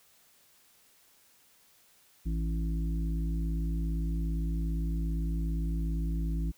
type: harmonic tone with a mistuned harmonic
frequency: 55 Hz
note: A1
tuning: in tune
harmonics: 1 / 3 / 5 / 6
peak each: -29 / -35 / -42 / -46 dBFS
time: 2.25-6.52 s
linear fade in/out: 20 ms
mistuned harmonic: 5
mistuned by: -16 cents
effects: white hiss -63 dBFS RMS until 6.57 s